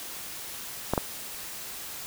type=clicks; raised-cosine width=1 ms; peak=-9 dBFS; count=2; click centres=0.936 / 0.978 s; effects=white hiss -39 dBFS RMS until 2.06 s